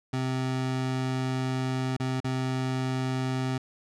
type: tone with dropouts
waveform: 25% pulse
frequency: 130 Hz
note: C3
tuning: 11 cents flat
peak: -23 dBFS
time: 0.13-3.58 s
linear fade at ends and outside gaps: 5 ms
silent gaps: 1.967-1.999 / 2.203-2.244 s
effects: low-pass 7000 Hz 12 dB/octave